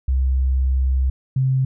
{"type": "tone pair in turn", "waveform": "sine", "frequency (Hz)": [65.41, 131.65], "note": ["C2", "C3"], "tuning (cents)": [0, 11], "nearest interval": "octave", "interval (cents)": 1211, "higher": "second", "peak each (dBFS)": -15, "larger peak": "neither", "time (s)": [[0.08, 1.1], [1.36, 1.65]], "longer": "first", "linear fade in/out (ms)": 5, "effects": []}